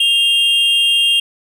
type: tone pair together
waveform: triangle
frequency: 2794 / 3220 Hz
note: F7 / G7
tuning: 0 / +46 cents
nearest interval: major second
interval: 246 cents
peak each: -12 dBFS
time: 0-1.2 s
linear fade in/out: 5 ms
effects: none